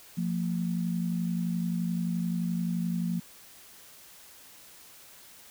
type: tone pair together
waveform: sine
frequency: 175.34 / 226.9 Hz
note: F3 / A#3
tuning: +7 / -47 cents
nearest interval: major third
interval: 446 cents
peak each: -28 / -33 dBFS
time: 0.17-3.2 s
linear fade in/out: 10 ms
effects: white hiss -52 dBFS RMS until 5.5 s